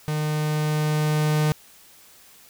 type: tone with level ramp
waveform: 45% pulse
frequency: 152.4 Hz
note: D#3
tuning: 36 cents flat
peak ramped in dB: -23 to -18 dBFS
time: 0.08-1.52 s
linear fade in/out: 0 ms
effects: white hiss -51 dBFS RMS until 2.49 s